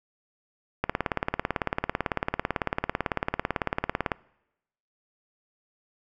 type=click train; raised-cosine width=0.5 ms; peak=-9 dBFS; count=60; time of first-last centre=0.84-4.118 s; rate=18 Hz; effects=noise-tail reverb RT60 0.9 s tail -24 dB re dry